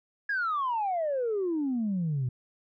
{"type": "exponential sweep", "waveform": "sine", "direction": "down", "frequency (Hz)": [1690, 120.5], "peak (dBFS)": -25, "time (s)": [0.29, 2.29], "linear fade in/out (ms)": 5, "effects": ["tanh soft clip ceiling -23 dBFS"]}